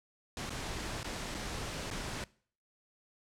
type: noise with dropouts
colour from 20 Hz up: pink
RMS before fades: -39 dBFS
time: 0.37-2.24 s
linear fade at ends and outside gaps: 1 ms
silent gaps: 0.495-0.504 / 1.031-1.044 / 1.344-1.348 / 1.903-1.911 s
effects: noise-tail reverb RT60 0.5 s tail -22 dB re dry + low-pass 8000 Hz 12 dB/octave